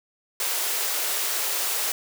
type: high-pass noise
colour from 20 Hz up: white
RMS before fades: -26 dBFS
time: 0.4-1.92 s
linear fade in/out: 2 ms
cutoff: 360 Hz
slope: 48 dB/octave
effects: none